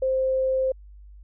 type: tone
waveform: sine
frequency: 524 Hz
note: C5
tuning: 2 cents sharp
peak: -20 dBFS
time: 0.02-0.72 s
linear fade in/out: 5 ms
effects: added 50 Hz sine -43 dBFS peak until 1.23 s